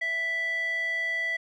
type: tone with band-pass filter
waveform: square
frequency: 659.3 Hz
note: E5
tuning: in tune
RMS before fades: -29 dBFS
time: 0.01-1.37 s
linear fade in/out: 10 ms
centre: 2100 Hz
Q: 6.8
effects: none